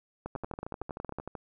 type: two click trains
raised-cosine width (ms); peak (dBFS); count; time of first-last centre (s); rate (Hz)
1; -22 / -24; 11 / 14; 0.26-1.186 / 0.36-1.352; 10.8 / 13.1
effects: none